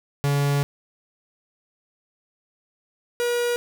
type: tone pair in turn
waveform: 45% pulse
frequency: 142.1 / 480.5 Hz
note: C#3 / B4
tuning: +43 / -48 cents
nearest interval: octave + major sixth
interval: 2109 cents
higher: second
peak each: -19 / -21 dBFS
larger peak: first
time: 0.24-0.63 / 3.2-3.56 s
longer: first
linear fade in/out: 0 ms
effects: none